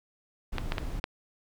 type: noise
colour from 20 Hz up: brown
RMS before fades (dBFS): -34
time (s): 0.52-1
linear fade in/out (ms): 10
type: clicks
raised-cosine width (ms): 0.3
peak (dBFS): -14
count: 4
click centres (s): 0.583 / 0.721 / 0.782 / 1.041
effects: none